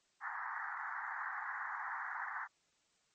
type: band-pass noise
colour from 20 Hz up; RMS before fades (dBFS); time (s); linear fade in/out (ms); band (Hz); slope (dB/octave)
white; -42; 0.2-2.48; 50; 780 to 1900; 96
effects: white hiss -75 dBFS RMS until 3.14 s + MP3 32 kbps